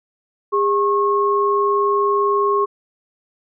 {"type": "tone pair together", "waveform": "sine", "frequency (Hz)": [405.8, 1087.7], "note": ["G#4", "C#6"], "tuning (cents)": [-40, -33], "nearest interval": "octave + perfect fourth", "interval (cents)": 1707, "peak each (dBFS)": -17, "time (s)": [0.52, 2.66], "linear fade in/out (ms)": 20, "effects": []}